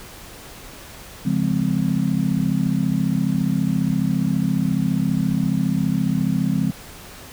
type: chord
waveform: sine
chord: Db major seventh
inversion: none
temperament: just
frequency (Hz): 138.59 / 173.24 / 207.9 / 259.9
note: Db3 / F3 / Ab3 / C4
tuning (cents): 0 / -14 / +2 / -11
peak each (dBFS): -25 / -21 / -23 / -24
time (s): 1.25-6.71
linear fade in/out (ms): 10
effects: pink hiss -40 dBFS RMS until 7.32 s